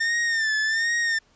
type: tone with vibrato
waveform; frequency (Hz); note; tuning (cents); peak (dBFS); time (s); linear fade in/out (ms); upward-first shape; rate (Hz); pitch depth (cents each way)
45% pulse; 1802; A6; +41; -21; 0-1.19; 10; sine; 1.3; 71
effects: pink hiss -61 dBFS RMS until 1.35 s + resampled to 16000 Hz